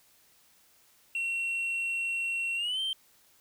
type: tone with pitch glide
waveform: sine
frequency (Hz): 2726 to 3131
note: F7 to G7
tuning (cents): -43 to -3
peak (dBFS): -26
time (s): 1.15-2.93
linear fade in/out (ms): 2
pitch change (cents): +240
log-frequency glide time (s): 2.56-2.8
effects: tanh soft clip ceiling -28 dBFS + white hiss -63 dBFS RMS until 3.4 s